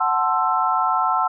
sine chord, F# half-diminished seventh, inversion none, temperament equal with one note detuned, 740 / 880 / 1046.5 / 1326.9 Hz, F#5 / A5 / C6 / E6, 0 / 0 / 0 / +11 cents, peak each -23 / -23 / -23 / -21 dBFS, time 0-1.28 s, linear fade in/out 10 ms, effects none

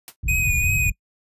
white noise with exponential decay, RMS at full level -32 dBFS, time 0.08-0.16 s, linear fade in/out 0 ms, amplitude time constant 16 ms
white low-pass noise, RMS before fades -24 dBFS, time 0.23-0.92 s, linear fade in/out 5 ms, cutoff 110 Hz, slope 24 dB/octave
square tone with vibrato, 2489 Hz, D#7, in tune, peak -20 dBFS, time 0.28-0.9 s, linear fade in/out 5 ms, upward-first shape triangle, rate 2.7 Hz, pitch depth 36 cents each way
effects noise-tail reverb RT60 0.1 s tail -26 dB re dry + resampled to 32000 Hz

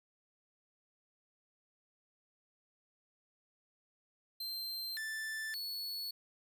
45% pulse tone with pitch steps, 4141 / 1762 / 4406 Hz, C8 / A6 / C#8, -19 / +2 / -11 cents, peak -38 dBFS, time 4.4-6.11 s, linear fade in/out 5 ms, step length 570 ms, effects none

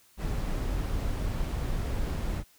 brown noise, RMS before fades -30 dBFS, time 0.17-2.44 s, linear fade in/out 50 ms, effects white hiss -61 dBFS RMS until 2.58 s

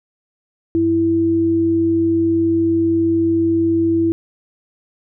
sine tone pair together, 98 / 330.8 Hz, G2 / E4, 0 / +6 cents, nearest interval octave + major sixth, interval 2106 cents, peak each -25 / -13 dBFS, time 0.75-4.12 s, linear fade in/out 0 ms, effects none

